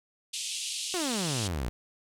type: band-pass noise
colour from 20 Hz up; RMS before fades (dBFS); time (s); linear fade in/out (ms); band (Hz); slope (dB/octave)
pink; -35; 0.33-1.48; 10; 2700 to 10000; 48
type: exponential sweep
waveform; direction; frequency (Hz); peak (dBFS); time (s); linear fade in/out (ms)
sawtooth; down; 380.3 to 54.7; -26; 0.94-1.69; 0
effects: none